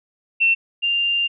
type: tone pair in turn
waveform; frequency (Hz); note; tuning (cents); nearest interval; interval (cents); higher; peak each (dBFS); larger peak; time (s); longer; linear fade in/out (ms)
sine; 2700 / 2792; E7 / F7; +41 / -1; minor second; 58; second; -13 / -17; first; 0.4-0.55 / 0.82-1.28; second; 20
effects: none